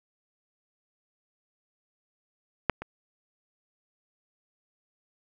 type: clicks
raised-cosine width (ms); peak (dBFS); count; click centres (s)
0.5; -6 / -21; 2; 2.697 / 2.82
effects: none

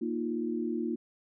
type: chord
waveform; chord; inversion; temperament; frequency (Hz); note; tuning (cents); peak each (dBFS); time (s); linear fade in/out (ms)
sine; Bb suspended fourth; none; just; 233.1 / 310.8 / 349.6; Bb3 / Eb4 / F4; 0 / -2 / +2; -33 / -35 / -34; 0.01-0.96; 10
effects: none

